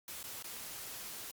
white noise with dropouts, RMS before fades -45 dBFS, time 0.08-1.31 s, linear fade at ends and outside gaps 1 ms, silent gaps 0.229-0.24 / 0.425-0.443 s, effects Opus 48 kbps

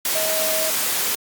sine tone in noise, 634 Hz, D#5, 32 cents sharp, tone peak -24 dBFS, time 0.15-0.7 s, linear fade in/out 2 ms, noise white, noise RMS -22 dBFS, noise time 0.05-1.15 s, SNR -5 dB, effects high-pass 200 Hz 12 dB/octave + Opus 48 kbps

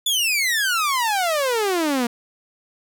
sawtooth exponential sweep, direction down, 3520 to 231 Hz, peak -15 dBFS, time 0.06-2.07 s, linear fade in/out 5 ms, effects none

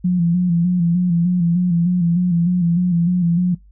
sine tone with vibrato, 174.61 Hz, F3, in tune, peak -13 dBFS, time 0.04-3.55 s, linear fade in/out 10 ms, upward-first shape square, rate 3.3 Hz, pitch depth 50 cents each way, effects noise-tail reverb RT60 0.2 s tail -24 dB re dry + added 50 Hz sine -44 dBFS peak until 3.71 s

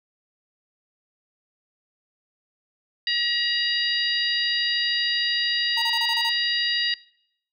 harmonic tone, 953 Hz, A#5, 38 cents sharp, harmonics 2 / 3 / 4 / 5, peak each -27 / -27 / -27 / -27 dBFS, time 3.07-6.94 s, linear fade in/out 2 ms
square tone bursts, 918 Hz, A#5, 27 cents flat, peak -28 dBFS, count 7, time 5.77-6.295 s, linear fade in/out 5 ms, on 51 ms, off 28 ms
effects noise-tail reverb RT60 0.7 s tail -22 dB re dry

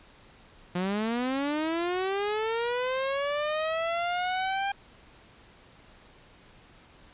sawtooth linear sweep, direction up, 174.61 to 801 Hz, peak -23 dBFS, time 0.75-4.72 s, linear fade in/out 5 ms, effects pink hiss -55 dBFS RMS until 7.13 s + resampled to 8000 Hz

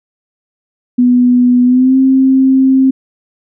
sine tone with pitch glide, 246.9 to 264.6 Hz, B3 to C4, 0 to +20 cents, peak -5 dBFS, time 0.98-2.91 s, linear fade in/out 10 ms, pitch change +120 cents, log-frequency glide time 1.64-1.97 s, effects none

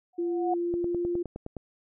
sine tone with exponential growth, 729 Hz, F#5, 26 cents flat, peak -23 dBFS, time 0.13-0.54 s, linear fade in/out 5 ms, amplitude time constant 89 ms
sine tone with pitch glide, 344.4 to 348.4 Hz, F4 to F4, -24 to -4 cents, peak -26 dBFS, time 0.18-1.23 s, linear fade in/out 10 ms, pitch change +20 cents, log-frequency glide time 0.42-1.01 s
click train, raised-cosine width 2 ms, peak -23 dBFS, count 9, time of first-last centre 0.74-1.567 s, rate 9.67 Hz
effects none

